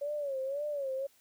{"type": "tone with vibrato", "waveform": "sine", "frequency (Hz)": 560, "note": "C#5", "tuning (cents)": 18, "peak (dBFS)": -32, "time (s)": [0.01, 1.07], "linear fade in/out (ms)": 10, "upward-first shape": "sine", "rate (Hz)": 1.9, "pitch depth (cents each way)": 110, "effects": ["white hiss -66 dBFS RMS until 1.2 s"]}